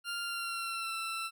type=tone with pitch glide; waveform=20% pulse; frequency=1396.9 to 1336.9 Hz; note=F6 to E6; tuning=0 to +24 cents; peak=-30 dBFS; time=0.04-1.31 s; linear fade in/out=50 ms; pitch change=-76 cents; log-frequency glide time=0.21-0.96 s; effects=none